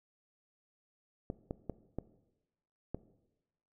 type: clicks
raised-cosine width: 2 ms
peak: -23 dBFS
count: 5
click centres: 1.301 / 1.509 / 1.697 / 1.986 / 2.946 s
effects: noise-tail reverb RT60 1.0 s tail -17 dB re dry